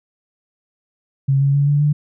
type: tone with pitch steps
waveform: sine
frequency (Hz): 136.6 / 139.31 / 142.07 / 144.89 / 147.76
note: C#3 / C#3 / C#3 / D3 / D3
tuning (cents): -25 / +9 / +43 / -23 / +11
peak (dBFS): -12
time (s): 1.28-1.93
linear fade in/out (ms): 10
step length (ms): 130
effects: none